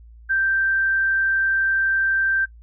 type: tone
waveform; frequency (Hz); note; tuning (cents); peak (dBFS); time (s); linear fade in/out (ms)
sine; 1568; G6; 0; -17; 0.29-2.46; 20
effects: noise-tail reverb RT60 0.1 s tail -19 dB re dry + added 57 Hz sine -42 dBFS peak until 2.62 s